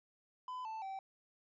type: tone with pitch steps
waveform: triangle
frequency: 1008 / 882.6 / 772.8 Hz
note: B5 / A5 / G5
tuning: +35 / +5 / -25 cents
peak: -39 dBFS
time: 0.48-0.99 s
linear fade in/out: 2 ms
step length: 170 ms
effects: resampled to 16000 Hz

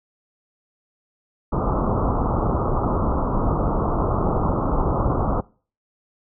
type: low-pass noise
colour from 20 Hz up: pink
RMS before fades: -21 dBFS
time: 1.52-5.41 s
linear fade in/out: 10 ms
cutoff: 1300 Hz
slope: 96 dB/octave
effects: noise-tail reverb RT60 0.4 s tail -23 dB re dry

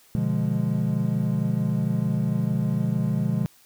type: chord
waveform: triangle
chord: B diminished seventh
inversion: none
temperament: equal with one note detuned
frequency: 123.47 / 147.94 / 174.61 / 207.7 Hz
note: B2 / D3 / F3 / Ab3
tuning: 0 / +13 / 0 / 0 cents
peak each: -25 dBFS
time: 0.15-3.46 s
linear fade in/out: 0 ms
effects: white hiss -56 dBFS RMS until 3.65 s

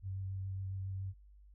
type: tone with vibrato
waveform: sine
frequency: 95.8 Hz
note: G2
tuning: 39 cents flat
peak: -37 dBFS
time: 0.02-1.14 s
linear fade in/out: 50 ms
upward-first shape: sine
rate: 7.2 Hz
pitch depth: 14 cents each way
effects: added 50 Hz sine -56 dBFS peak until 1.54 s

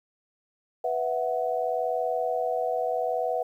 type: chord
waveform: sine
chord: B suspended fourth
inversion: none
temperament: equal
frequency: 493.9 / 659.3 / 740 Hz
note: B4 / E5 / F#5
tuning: 0 / 0 / 0 cents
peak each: -29 dBFS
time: 0.84-3.43 s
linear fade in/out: 5 ms
effects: 10-bit

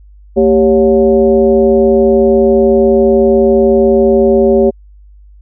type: tone with frequency modulation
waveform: sine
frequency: 392 Hz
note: G4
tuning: in tune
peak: -5 dBFS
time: 0.36-4.71 s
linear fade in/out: 20 ms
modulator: 164 Hz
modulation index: 1.1
effects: added 50 Hz sine -36 dBFS peak until 5.41 s

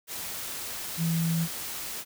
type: tone in noise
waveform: sine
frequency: 165.2 Hz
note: E3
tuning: 4 cents sharp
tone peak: -24 dBFS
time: 0.97-1.48 s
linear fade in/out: 50 ms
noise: white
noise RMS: -36 dBFS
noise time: 0.07-2.05 s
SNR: +9 dB
effects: none

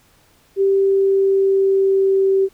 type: tone with pitch glide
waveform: sine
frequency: 391 to 386.7 Hz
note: G4 to G4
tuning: -4 to -24 cents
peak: -12 dBFS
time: 0.56-2.49 s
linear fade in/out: 50 ms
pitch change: -20 cents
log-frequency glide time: 0.68-2.29 s
effects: pink hiss -55 dBFS RMS until 2.53 s

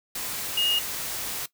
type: tone in noise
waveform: sine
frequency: 2856 Hz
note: F7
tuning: 38 cents sharp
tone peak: -21 dBFS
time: 0.57-0.79 s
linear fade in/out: 5 ms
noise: white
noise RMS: -32 dBFS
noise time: 0.15-1.46 s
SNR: +8 dB
effects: noise-tail reverb RT60 0.1 s tail -17 dB re dry

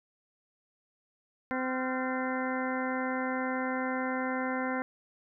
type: harmonic tone with a mistuned harmonic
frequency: 257.8 Hz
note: C4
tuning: 26 cents flat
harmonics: 1 / 2 / 3 / 4 / 5 / 6 / 7 / 8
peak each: -33 / -36 / -38 / -39 / -40 / -41 / -41 / -42 dBFS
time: 1.51-4.82 s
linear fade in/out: 0 ms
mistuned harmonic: 5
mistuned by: +120 cents
effects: none

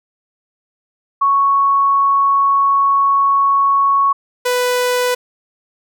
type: tone pair in turn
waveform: sine / sawtooth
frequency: 1108.7 / 495.6 Hz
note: C#6 / B4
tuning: 0 / +6 cents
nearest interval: octave + major second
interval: 1394 cents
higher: first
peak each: -10 dBFS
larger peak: neither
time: 1.21-4.13 / 4.45-5.15 s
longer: first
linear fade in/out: 10 ms
effects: none

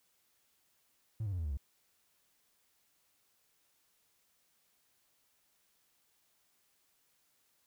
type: tone with pitch steps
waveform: triangle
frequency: 110 / 99.71 / 90.39 / 81.93 / 74.27 / 67.32 Hz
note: A2 / G2 / F#2 / E2 / D2 / C2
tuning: 0 / +30 / -40 / -10 / +20 / +50 cents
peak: -31 dBFS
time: 1.2-1.572 s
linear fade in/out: 5 ms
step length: 62 ms
effects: tanh soft clip ceiling -29 dBFS + white hiss -74 dBFS RMS until 7.66 s

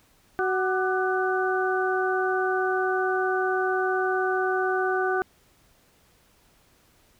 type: harmonic tone with a mistuned harmonic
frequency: 373.7 Hz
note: F#4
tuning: 17 cents sharp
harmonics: 1 / 2 / 3 / 4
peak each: -25 / -28 / -32 / -28 dBFS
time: 0.39-5.22 s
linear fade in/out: 0 ms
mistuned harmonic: 3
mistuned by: +98 cents
effects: pink hiss -61 dBFS RMS until 7.19 s

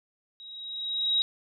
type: tone with level ramp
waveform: sine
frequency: 3819 Hz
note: A#7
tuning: 41 cents sharp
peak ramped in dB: -43 to -20 dBFS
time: 0.4-1.22 s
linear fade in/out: 0 ms
effects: none

